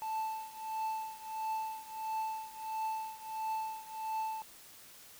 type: tone with tremolo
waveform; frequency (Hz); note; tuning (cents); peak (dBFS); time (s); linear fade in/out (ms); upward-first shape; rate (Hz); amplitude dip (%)
triangle; 880; A5; 0; -30; 0.02-4.42; 0; triangle; 1.5; 90
effects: white hiss -55 dBFS RMS until 5.19 s